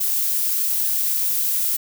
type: noise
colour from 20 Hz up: violet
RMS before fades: -21 dBFS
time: 0-1.77 s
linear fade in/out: 10 ms
effects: none